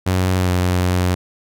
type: tone with pitch glide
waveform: sawtooth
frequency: 92.5 to 90.39 Hz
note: F#2 to F#2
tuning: 0 to -40 cents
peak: -11 dBFS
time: 0.06-1.15 s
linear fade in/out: 10 ms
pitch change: -40 cents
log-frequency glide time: 0.4-0.48 s
effects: none